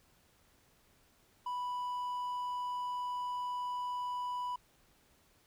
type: tone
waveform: triangle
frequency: 987.8 Hz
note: B5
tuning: in tune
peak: -33 dBFS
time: 1.46-4.56 s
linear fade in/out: 5 ms
effects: pink hiss -68 dBFS RMS until 5.46 s